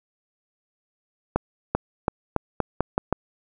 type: accelerating click train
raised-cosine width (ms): 1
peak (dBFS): -6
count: 8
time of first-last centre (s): 1.36-3.126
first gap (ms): 390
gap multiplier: 0.85
effects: none